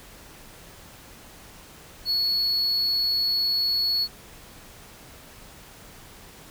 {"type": "tone", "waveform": "triangle", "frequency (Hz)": 4382, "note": "C#8", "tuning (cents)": -21, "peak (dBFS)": -20, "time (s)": [2.05, 4.08], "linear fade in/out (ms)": 50, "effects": ["pink hiss -47 dBFS RMS until 6.5 s"]}